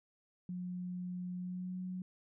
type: tone with pitch glide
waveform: sine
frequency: 180 to 183.57 Hz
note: F#3 to F#3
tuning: -47 to -13 cents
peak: -38 dBFS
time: 0.49-2.02 s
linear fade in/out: 2 ms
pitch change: +34 cents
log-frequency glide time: 1.36-1.79 s
effects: none